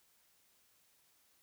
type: silence
effects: white hiss -71 dBFS RMS until 1.42 s